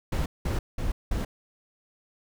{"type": "noise bursts", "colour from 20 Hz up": "brown", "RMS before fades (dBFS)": -27, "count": 4, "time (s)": [0.12, 1.25], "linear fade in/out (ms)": 5, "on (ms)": 140, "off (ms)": 190, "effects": []}